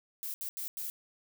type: noise bursts at uneven times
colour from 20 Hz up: violet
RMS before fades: -38 dBFS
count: 4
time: 0.23-0.34 / 0.41-0.49 / 0.57-0.68 / 0.77-0.9 s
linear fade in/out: 0 ms
effects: none